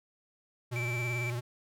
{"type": "tone with vibrato", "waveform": "square", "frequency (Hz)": 120.9, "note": "B2", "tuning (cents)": -36, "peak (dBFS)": -33, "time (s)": [0.71, 1.41], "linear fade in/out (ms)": 20, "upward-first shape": "sine", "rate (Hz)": 18, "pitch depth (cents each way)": 56}
{"type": "tone", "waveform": "triangle", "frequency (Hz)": 2330, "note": "D7", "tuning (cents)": -14, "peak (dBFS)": -33, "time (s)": [0.76, 1.3], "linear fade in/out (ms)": 0}
{"effects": []}